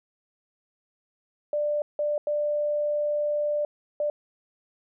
sine tone bursts at uneven times, 592 Hz, D5, 14 cents sharp, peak -23 dBFS, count 4, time 1.53-1.82 / 1.99-2.18 / 2.27-3.65 / 4-4.1 s, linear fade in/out 2 ms, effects none

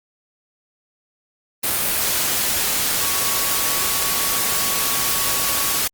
sine tone in noise, 1120 Hz, C#6, 18 cents sharp, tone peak -31 dBFS, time 3-5.79 s, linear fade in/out 10 ms, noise white, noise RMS -20 dBFS, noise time 1.63-5.88 s, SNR -14 dB, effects Opus 32 kbps

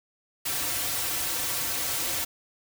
white noise with comb filter, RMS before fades -29 dBFS, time 0.45-2.25 s, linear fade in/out 10 ms, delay 4.8 ms, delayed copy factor -0.8, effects none

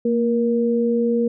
sine tone pair together, 231.9 / 473 Hz, A#3 / A#4, -9 / +25 cents, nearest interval octave, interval 1234 cents, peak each -19 dBFS, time 0.05-1.28 s, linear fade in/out 5 ms, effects none

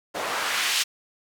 white noise with band-pass filter sweep, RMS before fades -26 dBFS, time 0.14-0.84 s, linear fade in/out 20 ms, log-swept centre 580 to 3700 Hz, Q 1, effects none

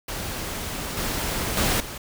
pink noise with level steps, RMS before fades -31 / -27 / -22 / -35 dBFS, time 0.08-1.98 s, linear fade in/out 5 ms, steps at 0.97 / 1.57 / 1.8 s, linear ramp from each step 2 ms, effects none

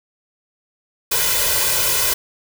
white noise with comb filter, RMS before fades -18 dBFS, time 1.11-2.14 s, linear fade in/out 10 ms, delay 2 ms, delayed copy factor +1, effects none

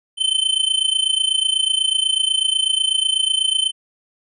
square tone with amplitude modulation, 3076 Hz, G7, 33 cents flat, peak -13 dBFS, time 0.17-3.72 s, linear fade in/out 50 ms, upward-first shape sine, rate 28.1 Hz, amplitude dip 85%, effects resampled to 24000 Hz

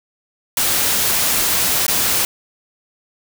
white noise with dropouts, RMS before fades -17 dBFS, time 0.57-2.25 s, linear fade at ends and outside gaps 2 ms, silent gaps 1.866-1.88 s, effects none

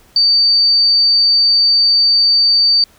sine tone, 4603 Hz, D8, 36 cents flat, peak -8 dBFS, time 0.16-2.84 s, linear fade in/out 2 ms, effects pink hiss -49 dBFS RMS until 2.98 s

